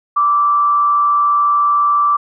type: tone with frequency modulation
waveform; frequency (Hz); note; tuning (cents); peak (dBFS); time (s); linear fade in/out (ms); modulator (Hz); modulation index
sine; 1167; D6; -11; -10; 0.16-2.17; 10; 154; 0.24
effects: none